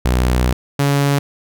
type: tone pair in turn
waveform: sawtooth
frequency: 62.1 / 141.32 Hz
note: B1 / C#3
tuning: +10 / +34 cents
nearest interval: octave + major second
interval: 1424 cents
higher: second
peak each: -9 dBFS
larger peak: neither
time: 0.05-0.53 / 0.79-1.19 s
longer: first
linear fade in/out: 5 ms
effects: none